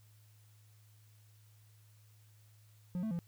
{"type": "tone with pitch steps", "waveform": "triangle", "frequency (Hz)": [178.8, 220.3, 171.2], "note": ["F3", "A3", "F3"], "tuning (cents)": [41, 2, -34], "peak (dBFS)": -32, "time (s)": [2.95, 3.19], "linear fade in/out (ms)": 0, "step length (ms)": 80, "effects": ["added 106 Hz sine -60 dBFS peak until 3.27 s", "white hiss -70 dBFS RMS until 3.27 s"]}